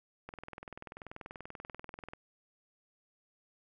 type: click train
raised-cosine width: 0.5 ms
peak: -29 dBFS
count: 39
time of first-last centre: 0.29-2.135 s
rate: 20.6 Hz
effects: none